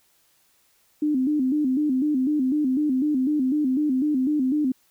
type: tone with vibrato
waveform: sine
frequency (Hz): 278.9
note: C#4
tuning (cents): +11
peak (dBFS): -19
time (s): 1.02-4.72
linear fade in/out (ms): 5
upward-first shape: square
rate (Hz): 4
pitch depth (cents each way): 130
effects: white hiss -63 dBFS RMS until 4.9 s